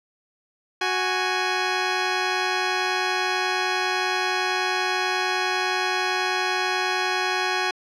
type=tone pair together; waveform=10% pulse; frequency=370 / 830.6 Hz; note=F#4 / G#5; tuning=0 / 0 cents; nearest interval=octave + major second; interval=1400 cents; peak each=-16 dBFS; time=0.81-7.71 s; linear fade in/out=5 ms; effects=low-pass 5000 Hz 12 dB/octave